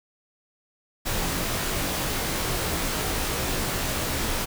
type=noise with comb filter; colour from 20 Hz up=pink; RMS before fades=-27 dBFS; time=1.05-4.46 s; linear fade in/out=20 ms; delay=20 ms; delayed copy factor=-0.75; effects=none